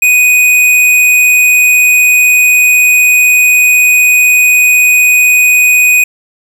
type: tone with hard clipping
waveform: sine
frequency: 2489 Hz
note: D#7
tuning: in tune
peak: -5 dBFS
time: 0.02-6.04 s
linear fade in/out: 5 ms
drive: 16 dB
effects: none